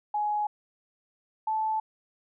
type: tone pair in turn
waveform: sine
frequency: 838 / 873.2 Hz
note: G#5 / A5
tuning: +15 / -13 cents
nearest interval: minor second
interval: 72 cents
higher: second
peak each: -25 dBFS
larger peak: neither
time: 0.14-0.47 / 1.47-1.8 s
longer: neither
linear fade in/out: 5 ms
effects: none